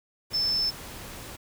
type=tone in noise; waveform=sine; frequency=5274 Hz; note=E8; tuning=in tune; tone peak=-23 dBFS; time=0.33-0.71 s; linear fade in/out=20 ms; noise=pink; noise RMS=-41 dBFS; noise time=0.3-1.37 s; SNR=+15 dB; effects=none